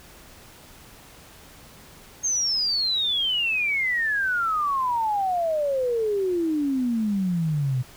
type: exponential sweep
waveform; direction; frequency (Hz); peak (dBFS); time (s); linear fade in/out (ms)
sine; down; 6500 to 123.47; -21; 2.23-7.83; 20
effects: pink hiss -48 dBFS RMS until 7.96 s